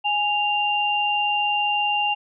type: tone pair together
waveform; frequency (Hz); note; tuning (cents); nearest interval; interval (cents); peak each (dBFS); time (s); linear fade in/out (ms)
sine; 829.1 / 2786; G#5 / F7; -3 / -5; octave + major sixth; 2098; -22; 0.04-2.15; 20
effects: none